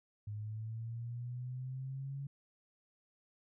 sine linear sweep, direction up, 103.83 to 140 Hz, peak -39 dBFS, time 0.27-2.27 s, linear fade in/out 5 ms, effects none

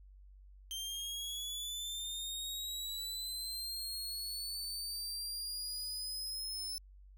sawtooth linear sweep, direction up, 3136 to 5274 Hz, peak -36 dBFS, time 0.71-6.78 s, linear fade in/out 0 ms, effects added 48 Hz sine -54 dBFS peak until 7.17 s

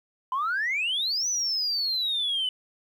sine exponential two-way sweep, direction up then down, 1000 to 6080 to 2981 Hz, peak -23 dBFS, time 0.32-2.49 s, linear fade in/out 2 ms, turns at 1.28 s, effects tanh soft clip ceiling -21 dBFS + 10-bit

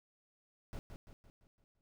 brown noise with echo, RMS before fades -43 dBFS, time 0.73-0.79 s, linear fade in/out 0 ms, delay 170 ms, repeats 6, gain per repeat -6 dB, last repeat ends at 1.81 s, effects none

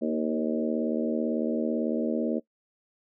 harmonic tone with a mistuned harmonic, 78 Hz, D#2, 5 cents sharp, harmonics 3 / 4 / 5 / 6 / 7 / 8, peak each -28 / -31 / -35 / -34 / -33 / -36 dBFS, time 0.01-2.4 s, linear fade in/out 20 ms, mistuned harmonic 5, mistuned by -19 cents, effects noise-tail reverb RT60 0.1 s tail -20 dB re dry

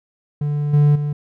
triangle tone with level steps, 146.83 Hz, D3, in tune, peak -16 / -8 / -17 dBFS, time 0.41-1.13 s, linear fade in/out 5 ms, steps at 0.73 / 0.95 s, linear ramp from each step 10 ms, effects none

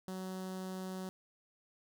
sawtooth tone with notch filter, 187 Hz, F#3, 19 cents sharp, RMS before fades -42 dBFS, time 0.08-1.09 s, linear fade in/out 0 ms, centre 2300 Hz, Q 1.3, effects none

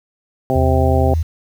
harmonic tone, 130.81 Hz, C3, in tune, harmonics 1 / 2 / 3 / 4 / 5 / 6, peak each -21 / -21 / -21 / -21 / -21 / -21 dBFS, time 0.5-1.14 s, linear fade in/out 0 ms
sine tone, 80.8 Hz, E2, 34 cents flat, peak -14 dBFS, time 0.55-1.23 s, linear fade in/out 10 ms
effects 7-bit

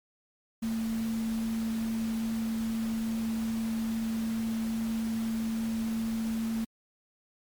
sine tone in noise, 224.7 Hz, A3, 37 cents sharp, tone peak -28 dBFS, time 0.62-6.65 s, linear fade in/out 10 ms, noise pink, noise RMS -44 dBFS, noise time 0.62-6.65 s, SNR +13 dB, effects MP3 96 kbps

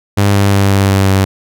sawtooth tone with pitch steps, 100.7 / 99.83 / 98.97 / 98.12 / 97.27 / 96.43 Hz, G2 / G2 / G2 / G2 / G2 / G2, +47 / +32 / +17 / +2 / -13 / -28 cents, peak -4 dBFS, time 0.17-1.25 s, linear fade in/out 10 ms, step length 180 ms, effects none

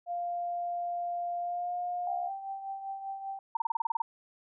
sine tone with pitch glide, 698.5 to 711.1 Hz, F5 to F5, 0 to +31 cents, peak -31 dBFS, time 0.06-2.31 s, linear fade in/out 50 ms, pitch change +31 cents, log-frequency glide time 1.39-1.74 s
sine tone with tremolo, 781 Hz, G5, 7 cents flat, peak -33 dBFS, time 2.07-3.39 s, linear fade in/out 2 ms, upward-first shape triangle, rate 5.1 Hz, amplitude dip 60%
sine tone bursts, 918 Hz, A#5, 27 cents flat, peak -26 dBFS, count 10, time 3.55-4.02 s, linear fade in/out 5 ms, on 20 ms, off 30 ms
effects none

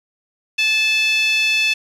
10% pulse tone with high-pass filter, 871 Hz, A5, 18 cents flat, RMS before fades -17 dBFS, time 0.58-1.74 s, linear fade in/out 10 ms, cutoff 2700 Hz, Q 5.2, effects resampled to 24000 Hz + 7-bit

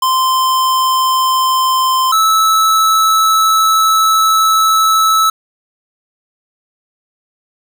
square tone pair in turn, 1039 / 1306.3 Hz, C6 / E6, -12 / -16 cents, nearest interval major third, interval 396 cents, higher second, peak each -11 / -9 dBFS, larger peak second, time 0.02-2.12 / 2.12-5.3 s, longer second, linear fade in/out 5 ms, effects none

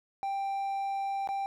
triangle tone with dropouts, 787 Hz, G5, 7 cents sharp, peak -28 dBFS, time 0.23-1.46 s, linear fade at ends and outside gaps 0 ms, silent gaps 1.274-1.289 s, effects none

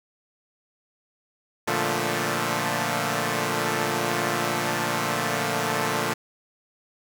5% pulse chord, Bb major seventh, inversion none, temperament equal, 116.54 / 146.83 / 174.61 / 220 Hz, Bb2 / D3 / F3 / A3, 0 / 0 / 0 / 0 cents, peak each -18 dBFS, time 1.67-6.14 s, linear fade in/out 10 ms, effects none

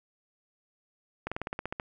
slowing click train, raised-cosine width 0.5 ms, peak -18 dBFS, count 10, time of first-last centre 1.27-1.799 s, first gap 46 ms, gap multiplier 1.06, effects none

